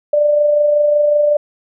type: tone with amplitude modulation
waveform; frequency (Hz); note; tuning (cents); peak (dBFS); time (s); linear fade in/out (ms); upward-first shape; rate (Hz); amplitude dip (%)
sine; 591; D5; +11; -8; 0.13-1.37; 5; sine; 25.4; 35
effects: none